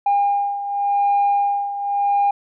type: beating tone pair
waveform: sine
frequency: 807 / 807.89 Hz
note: G#5 / G#5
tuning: -50 / -48 cents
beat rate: 0.89 Hz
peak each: -16 / -21 dBFS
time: 0.06-2.31 s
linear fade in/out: 5 ms
effects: tanh soft clip ceiling -11 dBFS